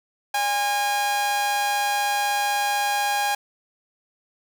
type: tone with amplitude modulation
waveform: sawtooth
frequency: 816 Hz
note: G#5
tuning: 31 cents flat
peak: -15 dBFS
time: 0.34-3.35 s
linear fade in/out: 5 ms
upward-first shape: sine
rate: 233 Hz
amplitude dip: 45%
effects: none